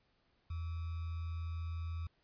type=tone with sample-and-hold; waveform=sine; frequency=83 Hz; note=E2; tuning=12 cents sharp; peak=-37 dBFS; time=0.5-2.07 s; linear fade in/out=5 ms; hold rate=1225 Hz; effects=pink hiss -75 dBFS RMS until 2.23 s + resampled to 11025 Hz